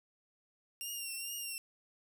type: tone with vibrato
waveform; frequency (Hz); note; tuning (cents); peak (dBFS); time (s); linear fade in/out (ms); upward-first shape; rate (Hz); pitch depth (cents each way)
10% pulse; 2774; F7; -12; -31; 0.81-1.58; 0; triangle; 2.3; 56
effects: none